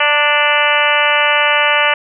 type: harmonic tone with a mistuned harmonic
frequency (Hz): 293.7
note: D4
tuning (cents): 0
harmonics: 2 / 3 / 4 / 5 / 6 / 7 / 8 / 9 / 10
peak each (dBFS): -19 / -19 / -19 / -19 / -19 / -19 / -19 / -19 / -19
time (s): 0-1.94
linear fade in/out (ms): 5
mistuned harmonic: 3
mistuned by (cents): +20
effects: none